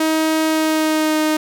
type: tone with pitch glide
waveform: sawtooth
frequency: 316.3 to 309.6 Hz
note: D#4 to D#4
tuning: +29 to -9 cents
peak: -11 dBFS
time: 0-1.37 s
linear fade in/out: 5 ms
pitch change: -38 cents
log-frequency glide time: 0.46-1.19 s
effects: none